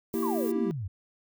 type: noise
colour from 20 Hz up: violet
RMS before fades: -42 dBFS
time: 0.13-0.52 s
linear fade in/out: 10 ms
type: chord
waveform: triangle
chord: E diminished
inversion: second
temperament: equal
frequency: 233.1 / 329.6 / 392 Hz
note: Bb3 / E4 / G4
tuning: 0 / 0 / 0 cents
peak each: -29 dBFS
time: 0.14-0.71 s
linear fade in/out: 0 ms
type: exponential sweep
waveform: sine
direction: down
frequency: 1170 to 85.7 Hz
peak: -31 dBFS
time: 0.22-0.88 s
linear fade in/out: 10 ms
effects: none